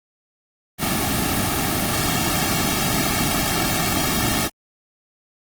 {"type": "noise with comb filter", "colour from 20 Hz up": "pink", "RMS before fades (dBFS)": -21, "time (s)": [0.78, 4.5], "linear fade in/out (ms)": 50, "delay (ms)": 2, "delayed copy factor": -0.9, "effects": ["Opus 24 kbps"]}